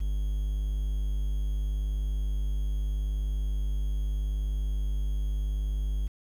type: tone with quantisation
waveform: triangle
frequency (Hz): 50.4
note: G1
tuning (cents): +49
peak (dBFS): -24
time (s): 0-6.08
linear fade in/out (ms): 10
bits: 9
effects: none